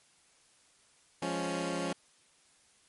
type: chord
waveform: 15% pulse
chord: Db major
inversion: first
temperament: equal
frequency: 174.61 / 207.7 / 277.2 Hz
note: F3 / Ab3 / Db4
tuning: 0 / 0 / 0 cents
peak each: -29 / -34 / -29 dBFS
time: 1.22-1.93 s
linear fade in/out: 5 ms
effects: white hiss -65 dBFS RMS until 2.88 s + MP3 48 kbps